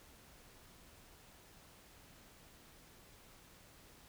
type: silence
effects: pink hiss -61 dBFS RMS until 4.08 s